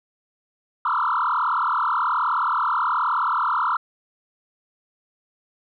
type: tone with frequency modulation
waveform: sine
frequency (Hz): 1174.7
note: D6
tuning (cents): 0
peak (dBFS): -18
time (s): 0.85-3.77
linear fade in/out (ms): 5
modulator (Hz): 38.8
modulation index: 5.7
effects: tanh soft clip ceiling -14 dBFS